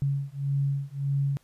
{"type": "beating tone pair", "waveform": "sine", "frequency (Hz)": [138.59, 140.29], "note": ["C#3", "C#3"], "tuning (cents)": [0, 21], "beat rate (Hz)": 1.7, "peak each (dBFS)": -28, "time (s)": [0.02, 1.37], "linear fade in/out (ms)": 0, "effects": ["pink hiss -64 dBFS RMS until 1.43 s", "resampled to 32000 Hz"]}